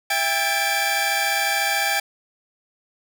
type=tone cluster; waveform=sawtooth; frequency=661 / 798 / 1616 / 1736 / 2340 Hz; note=E5 / G5 / G#6 / A6 / D7; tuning=+5 / +31 / -48 / -24 / -7 cents; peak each=-27 / -20 / -25 / -24 / -21 dBFS; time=0.1-2 s; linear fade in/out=5 ms; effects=none